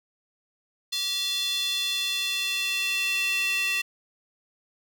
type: tone with high-pass filter sweep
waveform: square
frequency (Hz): 384.9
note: G4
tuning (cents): -32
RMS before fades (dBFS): -27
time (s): 0.92-3.82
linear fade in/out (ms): 10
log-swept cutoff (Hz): 3800 to 2500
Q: 4.6
effects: none